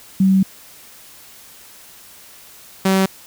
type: tone pair in turn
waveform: sine / sawtooth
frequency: 191.2 / 191.2 Hz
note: G3 / G3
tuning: -43 / -43 cents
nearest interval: unison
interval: 0 cents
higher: neither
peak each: -10 / -9 dBFS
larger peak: second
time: 0.2-0.43 / 2.85-3.06 s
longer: first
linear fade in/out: 5 ms
effects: white hiss -43 dBFS RMS until 3.26 s